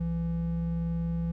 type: tone pair together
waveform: triangle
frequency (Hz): 63 / 167.7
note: B1 / E3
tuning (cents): +35 / +30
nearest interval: octave + perfect fourth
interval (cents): 1695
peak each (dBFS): -33 / -26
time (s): 0-1.32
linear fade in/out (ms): 10
effects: none